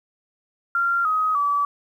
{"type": "tone with pitch steps", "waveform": "sine", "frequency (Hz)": [1383, 1260.9, 1149.6], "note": ["F6", "D#6", "D6"], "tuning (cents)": [-17, 23, -37], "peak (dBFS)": -18, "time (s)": [0.75, 1.65], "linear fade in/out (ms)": 2, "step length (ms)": 300, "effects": ["9-bit"]}